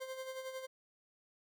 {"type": "tone with tremolo", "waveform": "40% pulse", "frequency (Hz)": 523.3, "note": "C5", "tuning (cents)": 0, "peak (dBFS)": -39, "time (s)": [0, 0.67], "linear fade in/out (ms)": 20, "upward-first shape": "sine", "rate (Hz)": 11, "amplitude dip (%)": 55, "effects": []}